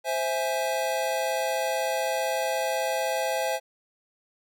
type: chord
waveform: square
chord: C augmented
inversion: none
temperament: equal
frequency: 523.3 / 659.3 / 830.6 Hz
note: C5 / E5 / G#5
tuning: 0 / 0 / 0 cents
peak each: -30 / -30 / -31 dBFS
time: 0.04-3.6 s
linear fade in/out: 50 ms
effects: none